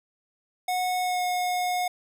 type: tone with pitch glide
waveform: square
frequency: 731 to 723 Hz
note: F#5 to F#5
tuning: -21 to -40 cents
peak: -25 dBFS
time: 0.68-1.88 s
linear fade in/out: 5 ms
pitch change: -19 cents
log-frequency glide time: 1-1.23 s
effects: none